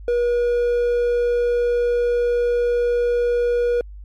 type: tone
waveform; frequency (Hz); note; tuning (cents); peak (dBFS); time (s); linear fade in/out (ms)
triangle; 480.9; B4; -46; -14; 0.08-3.81; 2
effects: added 50 Hz sine -34 dBFS peak until 4.04 s + MP3 64 kbps